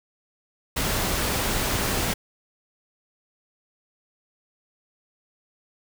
pink noise, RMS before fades -25 dBFS, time 0.76-2.14 s, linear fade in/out 10 ms, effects none

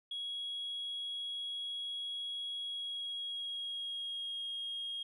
sine tone with pitch glide, 3322 to 3261 Hz, G#7 to G#7, 0 to -32 cents, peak -36 dBFS, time 0.11-5.03 s, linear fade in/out 5 ms, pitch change -32 cents, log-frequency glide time 2.56-4.47 s, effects tanh soft clip ceiling -34 dBFS

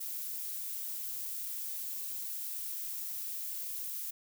violet noise, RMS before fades -39 dBFS, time 0-4.11 s, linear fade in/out 10 ms, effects none

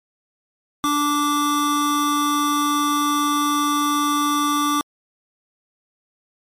square tone pair together, 292.5 / 1170 Hz, D4 / D6, -7 / -7 cents, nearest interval 2 octaves, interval 2400 cents, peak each -22 / -20 dBFS, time 0.84-4.81 s, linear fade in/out 0 ms, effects MP3 64 kbps

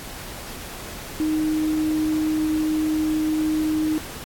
sine tone in noise, 310.5 Hz, D#4, 3 cents flat, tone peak -19 dBFS, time 1.2-3.98 s, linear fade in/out 0 ms, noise pink, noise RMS -36 dBFS, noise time 0-4.24 s, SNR +14 dB, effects AAC 64 kbps

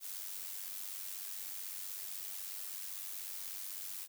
blue noise with amplitude modulation, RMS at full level -41 dBFS, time 0-4.08 s, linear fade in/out 50 ms, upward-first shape sine, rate 96.1 Hz, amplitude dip 60%, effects none

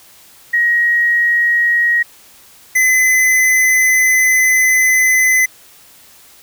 sine / square tone pair in turn, 1891 / 2027 Hz, A#6 / B6, +24 / +45 cents, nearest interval minor second, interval 121 cents, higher second, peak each -10 dBFS, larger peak neither, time 0.53-2.03 / 2.75-5.46 s, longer second, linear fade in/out 10 ms, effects white hiss -44 dBFS RMS until 6.42 s

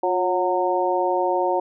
harmonic tone with a mistuned harmonic, 183.2 Hz, F#3, 17 cents flat, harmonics 2 / 3 / 4 / 5, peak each -24 / -24 / -24 / -24 dBFS, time 0.03-1.6 s, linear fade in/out 5 ms, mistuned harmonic 2, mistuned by -45 cents, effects none

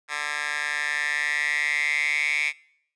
10% pulse tone with high-pass filter sweep, 148.1 Hz, D3, 15 cents sharp, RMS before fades -26 dBFS, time 0.08-2.53 s, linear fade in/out 50 ms, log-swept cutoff 1500 to 2300 Hz, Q 8.2, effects noise-tail reverb RT60 0.7 s tail -24 dB re dry + resampled to 22050 Hz

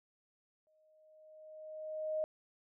sine tone with exponential growth, 622.3 Hz, D#5, in tune, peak -31 dBFS, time 0.67-2.24 s, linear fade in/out 0 ms, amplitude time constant 340 ms, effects none

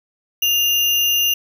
sine tone with sample-and-hold, 2814 Hz, F7, 12 cents sharp, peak -14 dBFS, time 0.42-1.34 s, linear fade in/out 5 ms, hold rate 8820 Hz, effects none

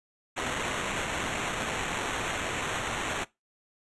white noise with sample-and-hold, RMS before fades -32 dBFS, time 0.36-3.25 s, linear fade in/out 20 ms, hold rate 4900 Hz, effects noise-tail reverb RT60 0.2 s tail -21 dB re dry + resampled to 24000 Hz

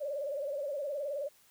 sine tone with vibrato, 570 Hz, C#5, 48 cents sharp, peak -33 dBFS, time 0-1.29 s, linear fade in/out 20 ms, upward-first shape sine, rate 19 Hz, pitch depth 100 cents each way, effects white hiss -64 dBFS RMS until 1.5 s

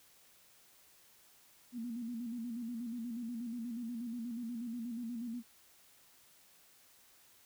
sine tone with vibrato, 235.1 Hz, A#3, 15 cents sharp, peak -38 dBFS, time 1.72-5.43 s, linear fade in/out 50 ms, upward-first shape square, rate 8.3 Hz, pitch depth 66 cents each way, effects white hiss -64 dBFS RMS until 7.45 s

